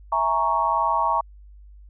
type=chord; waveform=sine; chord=A# half-diminished seventh; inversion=second; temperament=equal; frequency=659.3 / 830.6 / 932.3 / 1108.7 Hz; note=E5 / G#5 / A#5 / C#6; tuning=0 / 0 / 0 / 0 cents; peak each=-28 / -27 / -22 / -23 dBFS; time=0.12-1.21 s; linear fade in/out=5 ms; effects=added 50 Hz sine -43 dBFS peak until 1.89 s